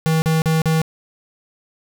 square tone bursts, 160 Hz, D#3, 49 cents sharp, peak -15 dBFS, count 4, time 0.06-0.817 s, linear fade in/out 0 ms, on 160 ms, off 39 ms, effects none

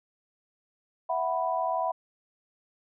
sine chord, E suspended second, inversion none, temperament equal, 659.3 / 740 / 987.8 Hz, E5 / F#5 / B5, 0 / 0 / 0 cents, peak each -30 dBFS, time 1.09-1.92 s, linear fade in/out 10 ms, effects none

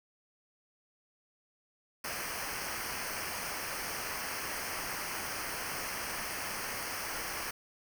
pink noise with comb filter, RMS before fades -38 dBFS, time 2.04-7.51 s, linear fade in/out 5 ms, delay 0.27 ms, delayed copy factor -0.8, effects none

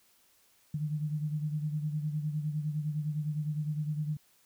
sine beating tone pair, 150 / 159.8 Hz, D3 / D#3, +37 / +47 cents, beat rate 9.8 Hz, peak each -31 / -38 dBFS, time 0.74-4.17 s, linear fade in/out 5 ms, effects white hiss -66 dBFS RMS until 4.45 s

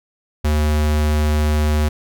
square tone, 75.6 Hz, D#2, 49 cents flat, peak -15 dBFS, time 0.44-1.89 s, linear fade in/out 10 ms, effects none

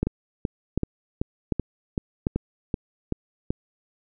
two click trains, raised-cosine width 3 ms, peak -9 / -11 dBFS, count 4 / 10, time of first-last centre 0.03-2.269 / 0.07-3.505 s, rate 1.34 / 2.62 Hz, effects none

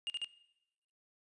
triangle tone bursts, 2834 Hz, F7, 25 cents sharp, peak -33 dBFS, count 3, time 0.07-0.245 s, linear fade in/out 0 ms, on 29 ms, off 44 ms, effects noise-tail reverb RT60 0.9 s tail -19 dB re dry + resampled to 24000 Hz

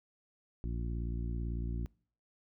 harmonic tone, 58 Hz, A#1, 8 cents flat, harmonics 1 / 2 / 3 / 4 / 5 / 6, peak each -35 / -41 / -45 / -47 / -49 / -51 dBFS, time 0.64-1.86 s, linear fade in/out 0 ms, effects noise-tail reverb RT60 0.5 s tail -25 dB re dry

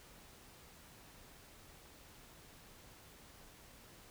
silence, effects pink hiss -59 dBFS RMS until 4.1 s

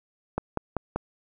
click train, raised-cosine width 1 ms, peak -12 dBFS, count 4, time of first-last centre 0.38-0.96 s, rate 5.17 Hz, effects none

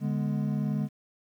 triangle chord, G# diminished, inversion second, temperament equal, 146.83 / 207.7 / 246.9 Hz, D3 / G#3 / B3, 0 / 0 / 0 cents, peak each -27 / -27 / -33 dBFS, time 0-0.89 s, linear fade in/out 50 ms, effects tanh soft clip ceiling -16 dBFS + 10-bit

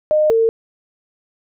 sine tone pair in turn, 612 / 452.7 Hz, D#5 / A4, -29 / +49 cents, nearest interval perfect fourth, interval 522 cents, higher first, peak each -11 dBFS, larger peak neither, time 0.11-0.3 / 0.3-0.49 s, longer neither, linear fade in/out 0 ms, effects none

